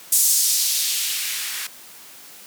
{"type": "noise with band-pass filter sweep", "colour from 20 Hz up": "violet", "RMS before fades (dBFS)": -21, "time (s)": [0.12, 1.67], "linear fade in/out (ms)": 5, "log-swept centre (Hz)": [7900, 1500], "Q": 1.2, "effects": ["white hiss -43 dBFS RMS until 2.46 s", "high-pass 150 Hz 12 dB/octave"]}